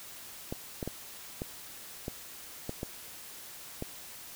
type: clicks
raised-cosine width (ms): 2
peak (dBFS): -21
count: 8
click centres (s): 0.525 / 0.828 / 0.876 / 1.419 / 2.081 / 2.694 / 2.831 / 3.824
effects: white hiss -47 dBFS RMS until 4.35 s